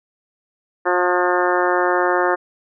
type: harmonic tone with a mistuned harmonic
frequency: 179 Hz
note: F3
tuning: 43 cents sharp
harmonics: 2 / 3 / 4 / 5 / 6 / 7 / 8 / 9 / 10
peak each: -20 / -22 / -23 / -24 / -25 / -25 / -26 / -27 / -27 dBFS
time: 0.85-2.36 s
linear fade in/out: 20 ms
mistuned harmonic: 7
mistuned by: -18 cents
effects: none